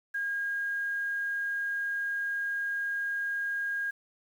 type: tone with quantisation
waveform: sine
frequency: 1626 Hz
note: G#6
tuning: 37 cents flat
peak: -29 dBFS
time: 0.14-3.91 s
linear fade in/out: 10 ms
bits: 9
effects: none